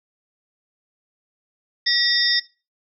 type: tone cluster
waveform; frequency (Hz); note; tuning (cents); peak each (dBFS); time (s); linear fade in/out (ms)
sine; 1925 / 3655 / 4941 / 5390; B6 / A#7 / D#8 / E8; -45 / -35 / -13 / +38; -22; 1.86-2.4; 10
effects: noise-tail reverb RT60 0.3 s tail -19 dB re dry